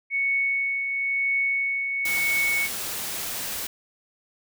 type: tone with tremolo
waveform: sine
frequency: 2217 Hz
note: C#7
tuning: in tune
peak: -20 dBFS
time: 0.1-2.69 s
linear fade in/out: 50 ms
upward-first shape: triangle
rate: 0.98 Hz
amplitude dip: 45%
type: noise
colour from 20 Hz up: white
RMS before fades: -31 dBFS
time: 2.05-3.67 s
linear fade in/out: 5 ms
effects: none